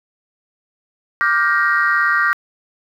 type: chord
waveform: sine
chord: G minor seventh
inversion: second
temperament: just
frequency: 1176 / 1411.2 / 1568 / 1881.6 Hz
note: D6 / F6 / G6 / Bb6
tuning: +2 / +18 / 0 / +16 cents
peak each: -18 dBFS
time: 1.21-2.33 s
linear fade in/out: 0 ms
effects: tanh soft clip ceiling -5 dBFS + 8-bit